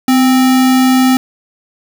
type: tone with sample-and-hold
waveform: sine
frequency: 256.4 Hz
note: C4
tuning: 35 cents flat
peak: -6 dBFS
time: 0.08-1.17 s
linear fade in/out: 2 ms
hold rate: 1050 Hz
effects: none